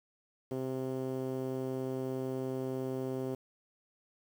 5% pulse tone with low-pass filter, 130.81 Hz, C3, in tune, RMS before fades -36 dBFS, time 0.51-3.35 s, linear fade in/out 5 ms, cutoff 400 Hz, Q 1.7, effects 9-bit

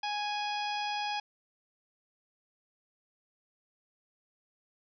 harmonic tone, 830.6 Hz, G#5, in tune, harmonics 1 / 2 / 3 / 4 / 5 / 6 / 7, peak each -33 / -43 / -40 / -41 / -50 / -42 / -54 dBFS, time 0.03-1.2 s, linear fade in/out 5 ms, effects none

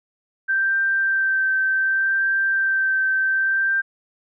sine tone with vibrato, 1563 Hz, G6, 6 cents flat, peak -17 dBFS, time 0.48-3.82 s, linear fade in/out 20 ms, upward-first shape sine, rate 0.67 Hz, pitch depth 14 cents each way, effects none

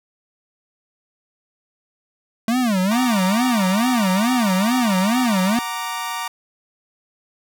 square tone with vibrato, 216.9 Hz, A3, 25 cents flat, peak -17 dBFS, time 2.48-5.59 s, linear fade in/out 2 ms, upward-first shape sine, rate 2.3 Hz, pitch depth 290 cents each way
sawtooth chord, Gb augmented, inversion none, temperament equal, 740 / 932.3 / 1174.7 Hz, Gb5 / Bb5 / D6, 0 / 0 / 0 cents, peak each -29 / -23 / -25 dBFS, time 2.91-6.28 s, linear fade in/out 5 ms
effects none

